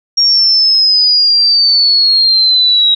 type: exponential sweep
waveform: sine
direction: down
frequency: 5588 to 3823 Hz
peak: -6 dBFS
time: 0.17-2.95 s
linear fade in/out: 10 ms
effects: none